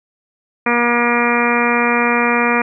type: harmonic tone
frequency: 238.8 Hz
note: A#3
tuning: 42 cents sharp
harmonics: 1 / 2 / 3 / 4 / 5 / 6 / 7 / 8 / 9 / 10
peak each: -19 / -20 / -24 / -21 / -21 / -23 / -26 / -22 / -26 / -20 dBFS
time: 0.66-2.62 s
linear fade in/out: 5 ms
effects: none